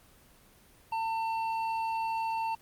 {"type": "tone with hard clipping", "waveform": "sine", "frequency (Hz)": 900, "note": "A5", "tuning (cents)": 39, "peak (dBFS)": -31, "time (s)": [0.92, 2.55], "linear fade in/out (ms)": 5, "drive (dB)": 7, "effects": ["pink hiss -59 dBFS RMS until 2.61 s", "Opus 24 kbps"]}